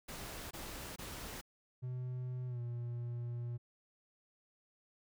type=noise bursts; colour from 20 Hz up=pink; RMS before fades=-46 dBFS; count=3; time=0.08-1.414 s; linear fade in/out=10 ms; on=430 ms; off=22 ms
type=tone with pitch glide; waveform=triangle; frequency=126 to 119.69 Hz; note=B2 to A#2; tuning=+35 to +46 cents; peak=-36 dBFS; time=1.82-3.58 s; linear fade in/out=20 ms; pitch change=-89 cents; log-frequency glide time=2.47-2.6 s
effects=none